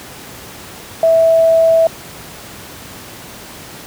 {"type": "tone", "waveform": "sine", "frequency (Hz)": 655, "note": "E5", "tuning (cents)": -11, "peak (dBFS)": -7, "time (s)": [1.03, 1.87], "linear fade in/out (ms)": 2, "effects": ["pink hiss -33 dBFS RMS until 3.86 s", "high-pass 80 Hz 12 dB/octave"]}